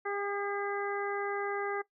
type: harmonic tone with a mistuned harmonic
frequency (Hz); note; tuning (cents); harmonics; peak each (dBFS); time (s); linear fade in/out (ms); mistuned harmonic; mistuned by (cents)
403; G4; +48; 1 / 2 / 3 / 4 / 5; -35 / -38 / -40 / -41 / -42; 0.05-1.82; 10; 3; +15
effects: noise-tail reverb RT60 0.1 s tail -17 dB re dry